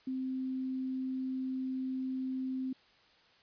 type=tone; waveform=sine; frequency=260.5 Hz; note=C4; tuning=7 cents flat; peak=-33 dBFS; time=0.07-2.73 s; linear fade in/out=5 ms; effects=white hiss -64 dBFS RMS until 3.42 s + resampled to 11025 Hz